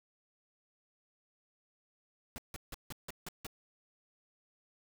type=noise bursts; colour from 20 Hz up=pink; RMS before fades=-43 dBFS; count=7; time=2.36-3.467 s; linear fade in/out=0 ms; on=21 ms; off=160 ms; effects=none